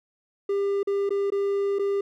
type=tone with dropouts; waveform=triangle; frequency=399.1 Hz; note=G4; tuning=31 cents sharp; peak=-20 dBFS; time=0.49-2.01 s; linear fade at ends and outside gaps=5 ms; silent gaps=0.831-0.872 / 1.093-1.105 / 1.303-1.32 / 1.787-1.793 s; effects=none